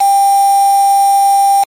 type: tone with quantisation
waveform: sine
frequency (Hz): 794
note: G5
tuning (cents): +22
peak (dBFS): -6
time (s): 0-1.64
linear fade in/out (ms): 10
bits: 3
effects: MP3 64 kbps